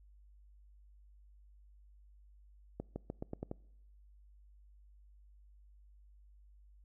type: accelerating click train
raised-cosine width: 2 ms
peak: -26 dBFS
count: 7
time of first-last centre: 2.8-3.514 s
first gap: 160 ms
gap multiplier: 0.88
effects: noise-tail reverb RT60 0.8 s tail -24 dB re dry + added 50 Hz sine -58 dBFS peak until 6.84 s